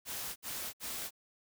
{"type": "noise bursts", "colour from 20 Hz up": "white", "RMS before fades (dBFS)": -40, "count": 3, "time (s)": [0.05, 1.108], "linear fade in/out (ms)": 50, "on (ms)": 310, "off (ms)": 64, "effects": []}